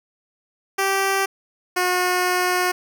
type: tone pair in turn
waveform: 10% pulse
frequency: 389.4 / 361.8 Hz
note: G4 / F#4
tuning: -12 / -39 cents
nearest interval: minor second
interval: 127 cents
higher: first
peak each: -10 dBFS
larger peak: neither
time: 0.78-1.26 / 1.76-2.72 s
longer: second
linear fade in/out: 10 ms
effects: none